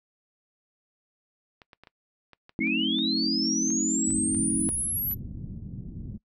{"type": "clicks", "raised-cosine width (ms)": 0.3, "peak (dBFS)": -32, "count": 12, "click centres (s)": [1.618, 1.732, 1.836, 1.872, 2.333, 2.494, 2.673, 2.988, 3.705, 4.105, 4.347, 5.113]}
{"type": "chord", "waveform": "sine", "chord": "F# diminished seventh", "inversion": "none", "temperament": "just", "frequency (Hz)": [185, 222, 266.4, 319.7], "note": ["F#3", "A3", "C4", "Eb4"], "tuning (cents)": [0, 16, 31, 47], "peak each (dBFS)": [-36, -30, -30, -30], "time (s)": [2.59, 4.69], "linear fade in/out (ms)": 0}
{"type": "linear sweep", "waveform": "sine", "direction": "up", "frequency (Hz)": [2093, 12000], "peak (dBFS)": -26, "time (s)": [2.6, 5.15], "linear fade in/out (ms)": 20}
{"type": "low-pass noise", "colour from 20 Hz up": "white", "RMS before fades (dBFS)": -38, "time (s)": [4.07, 6.18], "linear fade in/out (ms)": 5, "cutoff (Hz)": 210, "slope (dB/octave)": 24}
{"effects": ["noise-tail reverb RT60 0.1 s tail -22 dB re dry"]}